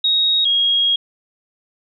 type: tone pair in turn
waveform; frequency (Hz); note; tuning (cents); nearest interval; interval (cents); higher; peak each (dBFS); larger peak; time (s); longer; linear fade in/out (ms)
sine; 3770 / 3279; A#7 / G#7; +19 / -23; major second; 242; first; -13; neither; 0.04-0.45 / 0.45-0.96; second; 5
effects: none